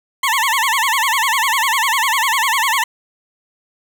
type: tone with vibrato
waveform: 20% pulse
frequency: 987.8 Hz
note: B5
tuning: in tune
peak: -9 dBFS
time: 0.23-2.84 s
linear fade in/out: 5 ms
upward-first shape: sine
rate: 10 Hz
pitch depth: 220 cents each way
effects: none